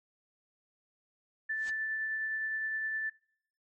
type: tone with tremolo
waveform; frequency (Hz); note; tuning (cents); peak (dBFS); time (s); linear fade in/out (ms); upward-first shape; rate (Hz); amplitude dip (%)
sine; 1760; A6; 0; -30; 1.49-3.1; 10; triangle; 9.7; 25
type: noise with exponential growth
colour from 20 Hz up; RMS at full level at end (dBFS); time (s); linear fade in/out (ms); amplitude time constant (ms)
white; -41; 1.52-1.7; 5; 37
effects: noise-tail reverb RT60 0.7 s tail -25 dB re dry + MP3 32 kbps